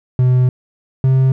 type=tone pair in turn; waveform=triangle; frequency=126.5 / 131.79 Hz; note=B2 / C3; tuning=+42 / +13 cents; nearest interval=minor second; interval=71 cents; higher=second; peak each=-7 dBFS; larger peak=neither; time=0.19-0.49 / 1.04-1.32 s; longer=first; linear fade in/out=2 ms; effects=none

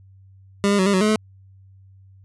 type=tone with pitch steps; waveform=25% pulse; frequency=200.8 / 202.8 / 187.3 / 201.2 / 186.4 / 212.9 / 215.7 Hz; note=G3 / G#3 / F#3 / G3 / F#3 / G#3 / A3; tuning=+42 / -41 / +21 / +45 / +13 / +43 / -34 cents; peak=-12 dBFS; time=0.64-1.158 s; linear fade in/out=0 ms; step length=74 ms; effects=added 96 Hz sine -46 dBFS peak until 2.24 s + resampled to 24000 Hz

